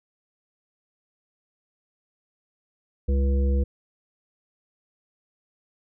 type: harmonic tone with a mistuned harmonic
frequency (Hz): 67.7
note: C#2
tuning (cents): -40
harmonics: 1 / 3 / 5 / 7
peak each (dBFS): -19 / -31 / -37 / -33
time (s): 3.08-3.64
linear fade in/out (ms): 10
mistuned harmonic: 7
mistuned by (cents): +44
effects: none